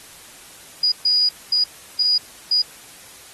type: tone bursts at uneven times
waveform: sine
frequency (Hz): 4905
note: D#8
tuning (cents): -26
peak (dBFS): -14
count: 5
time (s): 0.83-0.92 / 1.05-1.29 / 1.52-1.64 / 1.99-2.18 / 2.51-2.62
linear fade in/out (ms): 5
effects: white hiss -43 dBFS RMS until 3.33 s + AAC 32 kbps